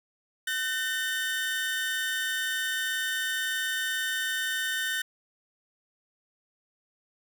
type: tone pair together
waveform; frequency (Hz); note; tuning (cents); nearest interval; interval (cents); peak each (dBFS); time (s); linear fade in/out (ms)
30% pulse; 1515.5 / 1814; F#6 / A#6; +41 / -48; minor third; 311; -28; 0.47-5.02; 5
effects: none